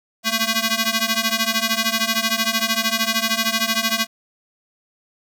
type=ring-modulated tone; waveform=5% pulse; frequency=447.7 Hz; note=A4; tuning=30 cents sharp; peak=-4 dBFS; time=0.23-4.07 s; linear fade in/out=50 ms; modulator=665 Hz; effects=none